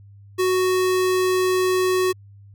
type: tone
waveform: square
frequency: 370 Hz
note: F#4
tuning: in tune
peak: -18 dBFS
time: 0.38-2.13 s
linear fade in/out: 20 ms
effects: added 100 Hz sine -43 dBFS peak until 2.54 s